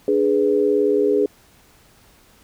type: chord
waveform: sine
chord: G# diminished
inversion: second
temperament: equal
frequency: 293.7 / 415.3 / 493.9 Hz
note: D4 / G#4 / B4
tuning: 0 / 0 / 0 cents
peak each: -22 / -16 / -22 dBFS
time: 0.08-1.26 s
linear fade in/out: 2 ms
effects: pink hiss -53 dBFS RMS until 2.43 s